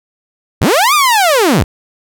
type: linear two-way sweep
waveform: sawtooth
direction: up then down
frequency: 46.43 to 1242 to 46.43 Hz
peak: -4 dBFS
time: 0.61-1.64 s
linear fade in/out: 10 ms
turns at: 0.94 s
effects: none